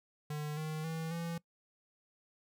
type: tone with pitch steps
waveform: square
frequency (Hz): 150 / 155.83 / 161.88 / 168.17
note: D3 / D#3 / E3 / E3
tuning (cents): +37 / +3 / -31 / +35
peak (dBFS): -37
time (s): 0.3-1.38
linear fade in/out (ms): 5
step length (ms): 270
effects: noise-tail reverb RT60 0.1 s tail -21 dB re dry